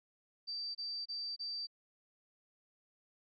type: tone bursts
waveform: sine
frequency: 4657 Hz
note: D8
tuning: 15 cents flat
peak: -38 dBFS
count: 4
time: 0.47-1.671 s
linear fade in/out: 20 ms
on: 280 ms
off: 27 ms
effects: none